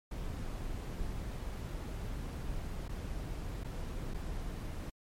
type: noise with dropouts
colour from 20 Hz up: brown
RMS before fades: -39 dBFS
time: 0.11-4.9 s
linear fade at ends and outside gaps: 5 ms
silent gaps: 2.882-2.891 / 3.636-3.644 / 4.139-4.143 s
effects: MP3 64 kbps